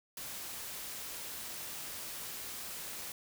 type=noise; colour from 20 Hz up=white; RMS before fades=-43 dBFS; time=0.17-3.12 s; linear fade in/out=2 ms; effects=none